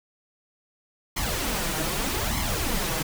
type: noise with flanger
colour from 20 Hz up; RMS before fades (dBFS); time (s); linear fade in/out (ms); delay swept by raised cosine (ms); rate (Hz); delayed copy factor
pink; -27; 1.16-3.03; 10; 0.94 to 6.34; 0.82; +0.7
effects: none